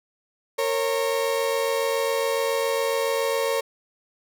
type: tone pair together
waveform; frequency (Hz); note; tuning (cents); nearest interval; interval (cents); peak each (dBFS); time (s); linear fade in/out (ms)
35% pulse; 460.8 / 548; A#4 / C#5; -20 / -20; minor third; 300; -23; 0.58-3.61; 10
effects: none